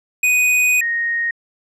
square / sine tone pair in turn, 2489 / 1864.6 Hz, D#7 / A#6, 0 / 0 cents, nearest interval perfect fourth, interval 500 cents, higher first, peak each -13 / -17 dBFS, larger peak first, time 0.23-0.81 / 0.81-1.31 s, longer first, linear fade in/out 5 ms, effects low-pass 12000 Hz 12 dB/octave

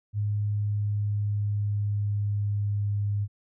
sine tone with pitch glide, 103.83 to 102.28 Hz, G#2 to G#2, 0 to -26 cents, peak -24 dBFS, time 0.13-3.28 s, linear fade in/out 50 ms, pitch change -26 cents, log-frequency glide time 0.37-3.05 s, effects none

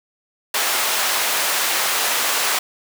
pink high-pass noise, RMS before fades -20 dBFS, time 0.54-2.59 s, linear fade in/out 5 ms, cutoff 820 Hz, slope 12 dB/octave, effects none

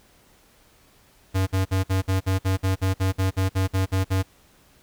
square tone bursts, 94.9 Hz, F#2, 44 cents sharp, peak -20 dBFS, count 16, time 1.34-4.23 s, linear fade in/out 20 ms, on 130 ms, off 54 ms, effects pink hiss -57 dBFS RMS until 4.82 s

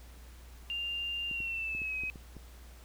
sine tone with pitch glide, 2794 to 2533 Hz, F7 to D#7, 0 to +30 cents, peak -33 dBFS, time 0.7-2.1 s, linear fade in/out 0 ms, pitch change -170 cents, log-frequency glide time 1.28-1.97 s
clicks, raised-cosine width 3 ms, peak -34 dBFS, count 7, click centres 1.313 / 1.404 / 1.75 / 1.818 / 2.036 / 2.158 / 2.367 s
effects added 60 Hz sine -49 dBFS peak until 2.84 s + pink hiss -58 dBFS RMS until 2.84 s

